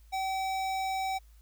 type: tone with notch filter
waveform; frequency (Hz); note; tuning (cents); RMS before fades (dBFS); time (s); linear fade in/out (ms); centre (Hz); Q
square; 766; G5; -40; -32; 0.12-1.19; 20; 11000; 1.4
effects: added 54 Hz sine -53 dBFS peak until 1.41 s + white hiss -68 dBFS RMS until 1.41 s